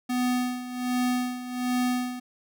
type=tone with tremolo; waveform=square; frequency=249 Hz; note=B3; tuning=14 cents sharp; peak=-23 dBFS; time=0.09-2.2 s; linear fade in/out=10 ms; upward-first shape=sine; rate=1.3 Hz; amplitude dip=75%; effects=none